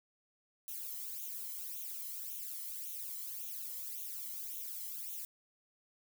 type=noise with flanger; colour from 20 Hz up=violet; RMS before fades=-43 dBFS; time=0.68-5.25 s; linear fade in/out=0 ms; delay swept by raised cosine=0.3 to 0.99 ms; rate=1.8 Hz; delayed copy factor=+0.85; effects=none